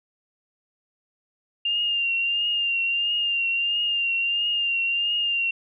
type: tone with vibrato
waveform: sine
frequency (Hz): 2794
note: F7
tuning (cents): 0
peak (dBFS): -21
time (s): 1.65-5.51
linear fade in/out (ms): 5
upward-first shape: triangle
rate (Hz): 1.5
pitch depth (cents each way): 43
effects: none

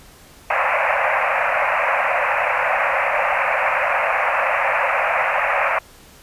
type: band-pass noise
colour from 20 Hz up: pink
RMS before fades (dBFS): -19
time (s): 0.5-5.79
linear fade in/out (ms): 5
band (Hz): 530 to 2600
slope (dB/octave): 96
effects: pink hiss -46 dBFS RMS until 6.22 s + resampled to 32000 Hz

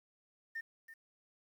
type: tone with echo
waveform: sine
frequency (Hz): 1814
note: A#6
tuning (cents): -48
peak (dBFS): -37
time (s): 0.55-0.61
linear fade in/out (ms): 10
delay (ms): 330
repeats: 1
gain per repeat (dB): -13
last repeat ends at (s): 0.94
effects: tanh soft clip ceiling -34 dBFS + 11-bit

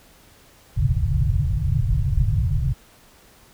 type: low-pass noise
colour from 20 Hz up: white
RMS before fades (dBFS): -20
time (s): 0.76-2.74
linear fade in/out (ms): 20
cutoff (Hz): 150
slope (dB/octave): 96
effects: pink hiss -52 dBFS RMS until 3.53 s

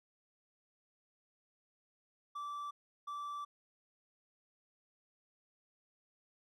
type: tone bursts at uneven times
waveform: triangle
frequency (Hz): 1164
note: D6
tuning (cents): -16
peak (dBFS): -38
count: 2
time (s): 2.35-2.71 / 3.07-3.45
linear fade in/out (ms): 10
effects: none

